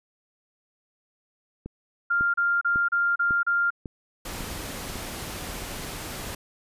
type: click train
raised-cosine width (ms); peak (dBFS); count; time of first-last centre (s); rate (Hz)
3; -22; 7; 1.66-4.957; 1.82
type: tone bursts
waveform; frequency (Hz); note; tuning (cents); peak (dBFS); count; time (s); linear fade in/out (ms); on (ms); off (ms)
sine; 1396.9; F6; 0; -20; 6; 2.1-3.705; 10; 240; 33
type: noise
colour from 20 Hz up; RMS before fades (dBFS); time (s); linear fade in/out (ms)
pink; -35; 4.25-6.35; 5
effects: resampled to 32000 Hz